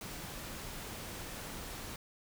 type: noise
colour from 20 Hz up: pink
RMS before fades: -44 dBFS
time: 0.01-1.96 s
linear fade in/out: 2 ms
effects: none